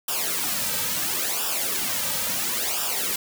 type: noise with flanger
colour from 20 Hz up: white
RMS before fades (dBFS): -26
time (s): 0.08-3.16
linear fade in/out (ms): 5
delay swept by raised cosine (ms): 0.47 to 2.87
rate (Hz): 0.73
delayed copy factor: -0.75
effects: none